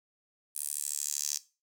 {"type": "tone with high-pass filter sweep", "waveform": "10% pulse", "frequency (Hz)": 73, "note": "D2", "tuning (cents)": -10, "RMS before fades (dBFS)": -35, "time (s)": [0.55, 1.38], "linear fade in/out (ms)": 10, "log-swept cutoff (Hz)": [9800, 6000], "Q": 3.6, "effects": ["noise-tail reverb RT60 0.3 s tail -17 dB re dry"]}